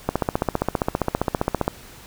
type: click train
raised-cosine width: 1 ms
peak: -5 dBFS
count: 25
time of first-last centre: 0.09-1.679 s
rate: 15.1 Hz
effects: pink hiss -44 dBFS RMS until 2.06 s